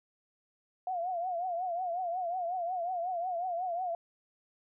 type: tone with vibrato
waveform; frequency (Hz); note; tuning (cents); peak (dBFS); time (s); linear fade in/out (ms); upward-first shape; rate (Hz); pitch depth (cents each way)
sine; 711; F5; +31; -31; 0.87-3.95; 2; triangle; 5.5; 120
effects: none